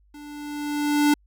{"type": "tone with level ramp", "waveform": "square", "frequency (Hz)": 293.7, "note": "D4", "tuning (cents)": 0, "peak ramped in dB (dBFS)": [-41, -15], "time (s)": [0.14, 1.14], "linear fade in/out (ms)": 5, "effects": ["added 50 Hz sine -56 dBFS peak until 1.26 s"]}